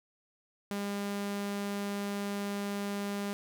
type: tone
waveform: sawtooth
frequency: 201.8 Hz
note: G#3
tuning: 49 cents flat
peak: -29 dBFS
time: 0.71-3.33 s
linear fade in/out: 0 ms
effects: none